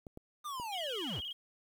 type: clicks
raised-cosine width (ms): 2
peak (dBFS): -33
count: 3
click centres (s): 0.068 / 0.174 / 0.599
type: linear sweep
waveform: square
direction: down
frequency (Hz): 1232 to 55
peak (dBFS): -39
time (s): 0.44-1.21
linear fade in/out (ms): 20
type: tone with vibrato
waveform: sine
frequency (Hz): 3080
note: G7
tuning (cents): -31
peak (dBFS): -38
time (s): 0.72-1.33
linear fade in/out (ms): 10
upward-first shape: square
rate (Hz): 17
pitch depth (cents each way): 79
effects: 10-bit